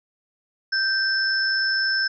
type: tone pair together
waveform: sine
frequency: 1567 / 5271 Hz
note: G6 / E8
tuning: -1 / -1 cents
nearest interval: octave + major sixth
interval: 2100 cents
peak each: -21 / -24 dBFS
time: 0.72-2.08 s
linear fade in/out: 10 ms
effects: none

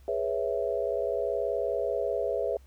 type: chord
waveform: sine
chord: C# minor seventh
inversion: second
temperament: equal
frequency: 415.3 / 493.9 / 554.4 / 659.3 Hz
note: G#4 / B4 / C#5 / E5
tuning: 0 / 0 / 0 / 0 cents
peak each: -32 dBFS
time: 0.08-2.57 s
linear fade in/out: 2 ms
effects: added 66 Hz sine -51 dBFS peak until 2.66 s + pink hiss -65 dBFS RMS until 2.66 s

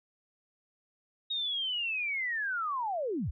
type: linear sweep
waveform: sine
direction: down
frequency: 3765 to 43.34 Hz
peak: -30 dBFS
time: 1.3-3.31 s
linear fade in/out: 10 ms
effects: none

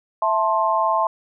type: chord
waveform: sine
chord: A minor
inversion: second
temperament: just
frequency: 660 / 880 / 1056 Hz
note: E5 / A5 / C6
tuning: +2 / 0 / +16 cents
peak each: -22 / -21 / -20 dBFS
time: 0.22-1.07 s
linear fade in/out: 2 ms
effects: none

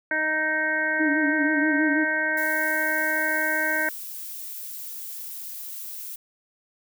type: harmonic tone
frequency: 311.1 Hz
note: D#4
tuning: in tune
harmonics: 1 / 2 / 3 / 5 / 6 / 7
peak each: -34 / -31 / -35 / -24 / -28 / -34 dBFS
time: 0.11-3.89 s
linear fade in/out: 2 ms
type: tone with vibrato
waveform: sine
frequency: 299.6 Hz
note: D4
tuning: 35 cents sharp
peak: -22 dBFS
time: 0.99-2.05 s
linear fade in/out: 20 ms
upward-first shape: sine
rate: 6.2 Hz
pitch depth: 82 cents each way
type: noise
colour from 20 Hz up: violet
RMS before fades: -36 dBFS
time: 2.37-6.16 s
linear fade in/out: 5 ms
effects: none

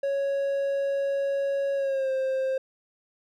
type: tone with pitch glide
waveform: triangle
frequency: 554.4 to 528.1 Hz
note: C#5 to C5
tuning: 0 to +16 cents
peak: -22 dBFS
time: 0.03-2.58 s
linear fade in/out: 5 ms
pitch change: -84 cents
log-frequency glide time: 1.75-2.11 s
effects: none

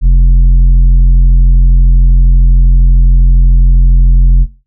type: tone with tanh clipping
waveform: triangle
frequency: 43.65 Hz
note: F1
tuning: in tune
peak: -3 dBFS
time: 0.01-4.47 s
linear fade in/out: 50 ms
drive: 11 dB
effects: noise-tail reverb RT60 0.3 s tail -17 dB re dry

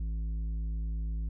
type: tone with tanh clipping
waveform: sine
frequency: 54.3 Hz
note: A1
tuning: 22 cents flat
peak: -32 dBFS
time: 0-1.29 s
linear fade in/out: 5 ms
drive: 8 dB
effects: none

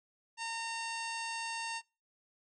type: harmonic tone with a mistuned harmonic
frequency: 914 Hz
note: A#5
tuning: 34 cents flat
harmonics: 1 / 2 / 3 / 4 / 5 / 6 / 7 / 8 / 9 / 10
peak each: -40 / -44 / -42 / -51 / -46 / -51 / -50 / -59 / -50 / -57 dBFS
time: 0.37-1.82 s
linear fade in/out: 50 ms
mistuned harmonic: 6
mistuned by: -22 cents
effects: noise-tail reverb RT60 0.3 s tail -24 dB re dry

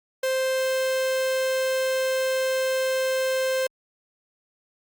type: tone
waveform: 45% pulse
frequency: 523 Hz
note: C5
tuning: 1 cent flat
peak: -22 dBFS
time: 0.23-3.67 s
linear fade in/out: 5 ms
effects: Opus 48 kbps

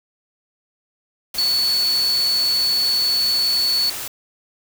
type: tone in noise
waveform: sine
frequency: 4435 Hz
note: C#8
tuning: in tune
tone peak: -16 dBFS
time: 1.38-3.9 s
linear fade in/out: 5 ms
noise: white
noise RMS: -29 dBFS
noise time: 1.34-4.08 s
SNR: +10 dB
effects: none

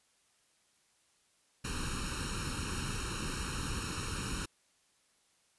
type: noise with comb filter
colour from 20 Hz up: pink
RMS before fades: -37 dBFS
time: 1.64-4.46 s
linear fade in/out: 10 ms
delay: 0.73 ms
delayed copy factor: +1
effects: white hiss -71 dBFS RMS until 5.58 s + resampled to 24000 Hz

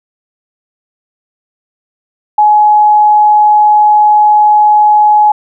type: tone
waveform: sine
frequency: 843 Hz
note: G#5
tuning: 26 cents sharp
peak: -3 dBFS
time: 2.38-5.32 s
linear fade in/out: 5 ms
effects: none

